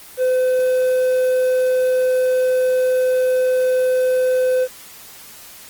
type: tone with quantisation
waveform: triangle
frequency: 510 Hz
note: C5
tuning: 44 cents flat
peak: -12 dBFS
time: 0.17-4.68 s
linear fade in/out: 50 ms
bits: 7
effects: white hiss -40 dBFS RMS until 5.69 s + Opus 24 kbps